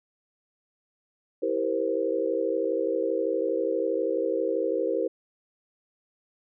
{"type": "chord", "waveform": "sine", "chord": "C dominant seventh", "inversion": "first", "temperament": "just", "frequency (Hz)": [327, 392.4, 470.9, 523.3], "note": ["E4", "G4", "Bb4", "C5"], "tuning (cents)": [-14, 2, 18, 0], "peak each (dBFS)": [-31, -30, -28, -29], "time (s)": [1.42, 5.08], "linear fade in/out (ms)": 10, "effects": []}